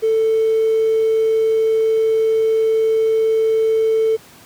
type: tone with hard clipping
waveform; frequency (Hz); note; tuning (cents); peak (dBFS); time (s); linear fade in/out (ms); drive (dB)
triangle; 443.6; A4; +14; -13; 0.02-4.17; 20; 3
effects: pink hiss -44 dBFS RMS until 4.45 s + high-pass 100 Hz 12 dB/octave

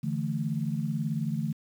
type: chord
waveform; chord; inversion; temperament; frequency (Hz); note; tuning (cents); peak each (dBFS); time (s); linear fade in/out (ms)
sine; D suspended second; none; just; 146.83 / 165.19 / 220.2; D3 / E3 / A3; 0 / +4 / +2; -31 / -32 / -32; 0.03-1.53; 10
effects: 9-bit

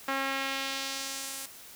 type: tone with band-pass filter sweep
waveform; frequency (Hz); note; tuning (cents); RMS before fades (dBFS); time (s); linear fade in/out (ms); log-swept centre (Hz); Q
sawtooth; 270.8; C#4; -40; -34; 0.08-1.46; 5; 1500 to 11000; 1
effects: white hiss -49 dBFS RMS until 1.75 s

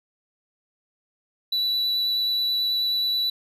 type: tone with vibrato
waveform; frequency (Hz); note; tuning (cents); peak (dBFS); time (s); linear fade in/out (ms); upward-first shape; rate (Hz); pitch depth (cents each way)
triangle; 3951; B7; 0; -20; 1.52-3.3; 5; triangle; 9.3; 10
effects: none

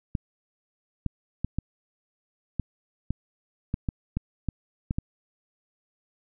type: clicks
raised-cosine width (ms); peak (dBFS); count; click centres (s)
5; -14; 12; 0.152 / 1.063 / 1.446 / 1.586 / 2.597 / 3.106 / 3.741 / 3.888 / 4.17 / 4.487 / 4.909 / 4.985
effects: none

